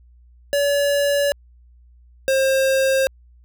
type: tone pair in turn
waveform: square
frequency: 570 / 533.3 Hz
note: C#5 / C5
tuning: +48 / +33 cents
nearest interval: minor second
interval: 115 cents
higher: first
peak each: -17 / -16 dBFS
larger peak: second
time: 0.53-1.32 / 2.28-3.07 s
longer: neither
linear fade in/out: 0 ms
effects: added 60 Hz sine -47 dBFS peak until 3.44 s